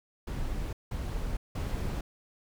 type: noise bursts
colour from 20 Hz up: brown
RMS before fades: -33 dBFS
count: 3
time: 0.27-2.01 s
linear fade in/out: 5 ms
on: 460 ms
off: 180 ms
effects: none